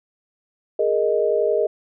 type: chord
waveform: sine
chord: Ab suspended second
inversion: none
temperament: equal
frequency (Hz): 415.3 / 466.2 / 622.3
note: Ab4 / Bb4 / Eb5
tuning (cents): 0 / 0 / 0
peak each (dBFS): -21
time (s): 0.79-1.67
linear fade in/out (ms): 5
effects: none